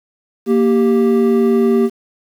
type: tone pair together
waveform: triangle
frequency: 233.1 / 392 Hz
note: A#3 / G4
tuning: 0 / 0 cents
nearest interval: major sixth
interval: 900 cents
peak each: -11 dBFS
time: 0.46-1.9 s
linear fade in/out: 50 ms
effects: 7-bit